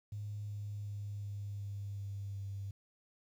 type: tone with pitch steps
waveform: triangle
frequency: 103.83 / 102.99 / 102.16 / 101.34 / 100.53 / 99.72 / 98.91 Hz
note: G#2 / G#2 / G#2 / G#2 / G2 / G2 / G2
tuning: 0 / -14 / -28 / -42 / +44 / +30 / +16 cents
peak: -35 dBFS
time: 0.12-2.71 s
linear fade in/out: 5 ms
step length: 370 ms
effects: tanh soft clip ceiling -37 dBFS + 11-bit